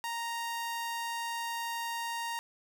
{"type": "tone", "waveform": "sawtooth", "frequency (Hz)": 931, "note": "A#5", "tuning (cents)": -2, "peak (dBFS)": -30, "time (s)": [0.04, 2.39], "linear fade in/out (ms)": 0, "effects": []}